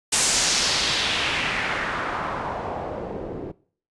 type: noise with low-pass filter sweep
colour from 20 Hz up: white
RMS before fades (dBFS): -25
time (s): 0.12-3.52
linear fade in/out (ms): 10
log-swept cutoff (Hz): 8500 to 360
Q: 1.7
effects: noise-tail reverb RT60 0.5 s tail -21 dB re dry + resampled to 24000 Hz